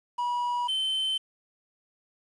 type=tone pair in turn; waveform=triangle; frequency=970 / 3080 Hz; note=B5 / G7; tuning=-31 / -31 cents; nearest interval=octave + minor sixth; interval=2000 cents; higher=second; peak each=-24 dBFS; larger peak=neither; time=0.18-0.68 / 0.68-1.18 s; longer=neither; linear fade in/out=10 ms; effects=resampled to 22050 Hz + 9-bit